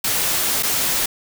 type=noise with dropouts; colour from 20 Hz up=white; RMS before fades=-20 dBFS; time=0.04-1.06 s; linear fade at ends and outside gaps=5 ms; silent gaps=0.626-0.631 s; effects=none